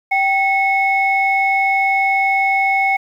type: tone pair together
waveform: sine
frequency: 779 / 2193 Hz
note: G5 / C#7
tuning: -11 / -19 cents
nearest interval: octave + tritone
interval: 1792 cents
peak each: -15 dBFS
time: 0.11-2.97 s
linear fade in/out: 10 ms
effects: tanh soft clip ceiling -5 dBFS + 8-bit